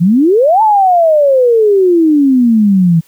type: exponential two-way sweep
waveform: sine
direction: up then down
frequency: 160 to 894 to 160 Hz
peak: -5 dBFS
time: 0-3.01 s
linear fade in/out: 20 ms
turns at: 0.62 s
effects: white hiss -49 dBFS RMS until 3.07 s